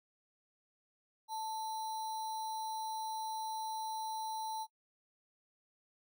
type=tone with sample-and-hold; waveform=sine; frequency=880 Hz; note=A5; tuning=in tune; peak=-37 dBFS; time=1.28-4.67 s; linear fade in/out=50 ms; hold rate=4900 Hz; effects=noise-tail reverb RT60 0.1 s tail -18 dB re dry